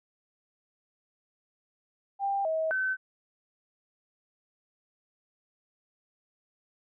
sine tone with pitch steps, 793 / 639 / 1527 Hz, G5 / D#5 / G6, +20 / +46 / -46 cents, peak -26 dBFS, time 2.19-2.97 s, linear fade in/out 50 ms, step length 260 ms, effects none

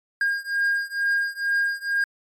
triangle beating tone pair, 1617 / 1619.2 Hz, G#6 / G#6, -47 / -44 cents, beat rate 2.2 Hz, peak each -22 / -23 dBFS, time 0.21-2.04 s, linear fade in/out 2 ms, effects MP3 96 kbps

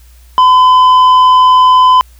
sine tone with tanh clipping, 1014 Hz, B5, 45 cents sharp, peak -4 dBFS, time 0.38-2.01 s, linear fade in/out 0 ms, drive 6 dB, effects added 60 Hz sine -37 dBFS peak until 2.19 s + white hiss -48 dBFS RMS until 2.19 s

